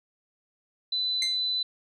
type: tone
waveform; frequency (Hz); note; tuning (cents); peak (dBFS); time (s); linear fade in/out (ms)
sine; 4003; B7; +23; -25; 0.92-1.63; 5
type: tone with exponential decay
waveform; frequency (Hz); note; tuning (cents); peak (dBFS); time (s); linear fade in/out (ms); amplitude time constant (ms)
15% pulse; 2093; C7; 0; -19; 1.22-1.4; 2; 38
effects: resampled to 22050 Hz